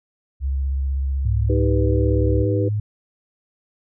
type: tone with vibrato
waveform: sine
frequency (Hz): 67.8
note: C#2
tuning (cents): -38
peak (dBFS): -19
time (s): 0.4-2.46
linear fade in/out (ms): 50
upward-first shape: square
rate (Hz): 16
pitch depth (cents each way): 28
type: tone with pitch glide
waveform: sine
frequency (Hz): 105.6 to 104.93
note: G#2 to G#2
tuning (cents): +29 to +18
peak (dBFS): -19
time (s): 1.25-2.8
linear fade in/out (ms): 5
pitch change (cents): -11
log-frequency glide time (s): 1.64-2.43
type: chord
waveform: sine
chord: Eb augmented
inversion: none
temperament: equal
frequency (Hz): 311.1 / 392 / 493.9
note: Eb4 / G4 / B4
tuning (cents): 0 / 0 / 0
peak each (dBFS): -24 / -25 / -24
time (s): 1.49-2.69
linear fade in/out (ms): 10
effects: none